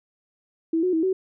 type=tone with pitch steps; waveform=sine; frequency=326.6 / 365.3 / 322.4 / 376.6 Hz; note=E4 / F#4 / E4 / F#4; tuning=-16 / -22 / -38 / +31 cents; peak=-19 dBFS; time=0.73-1.13 s; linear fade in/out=5 ms; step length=100 ms; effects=none